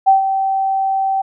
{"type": "tone with ADSR envelope", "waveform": "sine", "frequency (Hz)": 774, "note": "G5", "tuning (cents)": -22, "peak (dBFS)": -5, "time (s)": [0.06, 1.22], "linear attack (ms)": 23, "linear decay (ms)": 130, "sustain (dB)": -9, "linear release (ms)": 10, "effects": []}